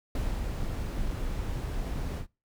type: noise with ADSR envelope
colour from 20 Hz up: brown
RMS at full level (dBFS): -29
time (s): 0.15-2.27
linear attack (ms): 3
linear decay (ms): 230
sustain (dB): -3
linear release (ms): 97
effects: noise-tail reverb RT60 0.3 s tail -26 dB re dry